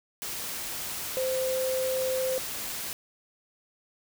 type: tone in noise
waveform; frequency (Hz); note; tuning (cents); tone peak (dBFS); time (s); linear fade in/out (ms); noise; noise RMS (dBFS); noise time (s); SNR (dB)
sine; 519; C5; -14; -26; 1.17-2.38; 0; white; -35; 0.22-2.93; +6
effects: none